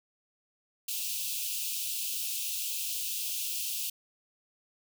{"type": "high-pass noise", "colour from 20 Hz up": "white", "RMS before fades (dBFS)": -34, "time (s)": [0.88, 3.9], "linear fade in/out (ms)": 5, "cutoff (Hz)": 2500, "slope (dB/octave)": 96, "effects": []}